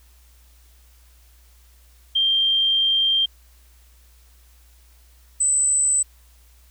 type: tone pair in turn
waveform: sine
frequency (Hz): 3175 / 8026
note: G7 / B8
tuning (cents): +21 / +27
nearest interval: octave + major third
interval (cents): 1606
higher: second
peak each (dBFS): -16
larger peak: neither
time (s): 2.15-3.26 / 5.4-6.03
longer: first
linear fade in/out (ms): 10
effects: added 60 Hz sine -50 dBFS peak until 6.7 s + white hiss -58 dBFS RMS until 6.7 s